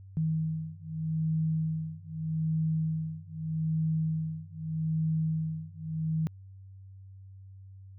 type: beating tone pair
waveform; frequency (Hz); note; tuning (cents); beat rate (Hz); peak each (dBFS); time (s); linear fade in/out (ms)
sine; 158.5 / 159.31; D#3 / D#3; +32 / +41; 0.81; -31; 0.17-6.27; 0
effects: added 96 Hz sine -46 dBFS peak until 7.98 s